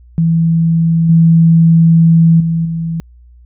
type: tone with level steps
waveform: sine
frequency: 164.81 Hz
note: E3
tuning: in tune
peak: -8 / -4 / -11 / -15 dBFS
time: 0.18-3 s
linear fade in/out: 0 ms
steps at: 1.09 / 2.4 / 2.65 s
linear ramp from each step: 5 ms
effects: added 60 Hz sine -38 dBFS peak until 3.45 s